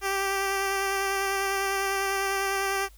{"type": "tone with vibrato", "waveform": "10% pulse", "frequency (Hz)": 391.2, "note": "G4", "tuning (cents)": -4, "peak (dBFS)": -17, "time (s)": [0.01, 2.89], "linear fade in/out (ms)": 50, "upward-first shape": "sine", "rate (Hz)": 10, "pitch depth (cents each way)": 16, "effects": ["added 50 Hz sine -49 dBFS peak until 2.97 s", "white hiss -59 dBFS RMS until 2.97 s"]}